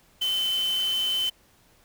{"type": "tone in noise", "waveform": "sine", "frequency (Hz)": 3057, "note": "G7", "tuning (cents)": -44, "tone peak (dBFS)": -23, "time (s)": [0.21, 1.3], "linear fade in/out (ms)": 10, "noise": "white", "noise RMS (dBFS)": -38, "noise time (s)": [0.21, 1.3], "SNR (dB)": 12, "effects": ["pink hiss -60 dBFS RMS until 1.84 s"]}